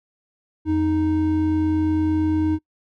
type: tone pair together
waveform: triangle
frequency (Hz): 87.45 / 311.1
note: F2 / D#4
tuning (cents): +3 / 0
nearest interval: octave + minor seventh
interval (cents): 2197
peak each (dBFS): -23 / -16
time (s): 0.65-2.59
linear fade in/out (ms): 50
effects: noise-tail reverb RT60 0.1 s tail -24 dB re dry